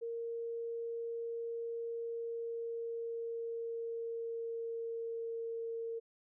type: tone with pitch glide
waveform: sine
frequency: 463.8 to 458.2 Hz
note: A#4 to A#4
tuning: -9 to -30 cents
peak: -37 dBFS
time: 0.01-6 s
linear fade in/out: 20 ms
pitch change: -21 cents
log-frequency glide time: 1.98-5.8 s
effects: none